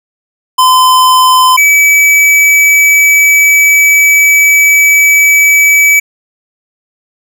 square tone pair in turn, 1023 / 2292 Hz, C6 / D7, -39 / -43 cents, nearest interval octave + major second, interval 1396 cents, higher second, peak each -4 dBFS, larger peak neither, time 0.58-1.57 / 1.57-6 s, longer second, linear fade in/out 10 ms, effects none

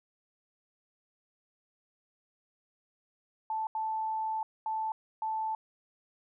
sine tone bursts at uneven times, 878 Hz, A5, 4 cents flat, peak -30 dBFS, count 4, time 3.5-3.67 / 3.75-4.43 / 4.66-4.92 / 5.22-5.55 s, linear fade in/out 2 ms, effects none

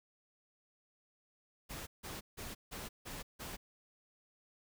pink noise bursts, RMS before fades -45 dBFS, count 6, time 1.69-3.57 s, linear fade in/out 20 ms, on 180 ms, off 160 ms, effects none

